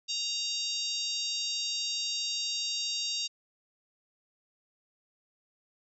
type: harmonic tone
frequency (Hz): 932.3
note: A#5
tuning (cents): 0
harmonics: 3 / 4 / 5 / 6 / 7 / 8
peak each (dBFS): -39 / -35 / -35 / -39 / -41 / -43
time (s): 0.08-3.28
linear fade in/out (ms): 20
effects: none